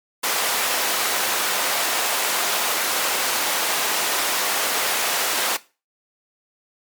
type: high-pass noise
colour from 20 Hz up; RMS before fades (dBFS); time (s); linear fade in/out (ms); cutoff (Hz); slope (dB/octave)
pink; -22; 0.23-5.57; 10; 620; 12
effects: noise-tail reverb RT60 0.3 s tail -18 dB re dry + MP3 96 kbps